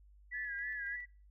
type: tone with tremolo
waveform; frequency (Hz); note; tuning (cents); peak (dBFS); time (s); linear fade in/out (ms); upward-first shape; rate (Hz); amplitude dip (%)
sine; 1959; B6; -15; -40; 0.31-1.06; 20; square; 3.6; 30
type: tone with vibrato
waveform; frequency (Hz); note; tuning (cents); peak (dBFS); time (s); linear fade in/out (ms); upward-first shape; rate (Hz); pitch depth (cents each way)
sine; 1680; G#6; +19; -39; 0.33-0.97; 20; sine; 3.3; 73
effects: noise-tail reverb RT60 0.4 s tail -24 dB re dry + added 50 Hz sine -58 dBFS peak until 1.3 s